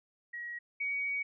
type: tone pair in turn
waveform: sine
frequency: 1905 / 2253 Hz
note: A#6 / C#7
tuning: +37 / +28 cents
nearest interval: minor third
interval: 291 cents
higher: second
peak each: -38 / -31 dBFS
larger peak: second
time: 0.33-0.59 / 0.8-1.23 s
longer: second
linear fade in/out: 10 ms
effects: none